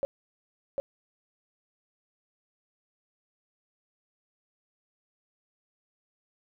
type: tone with echo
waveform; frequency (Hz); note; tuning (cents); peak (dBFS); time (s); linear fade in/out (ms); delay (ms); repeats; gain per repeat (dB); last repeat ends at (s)
sine; 554.4; C#5; 0; -24; 0.03-0.05; 0; 750; 1; -2; 0.8
effects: none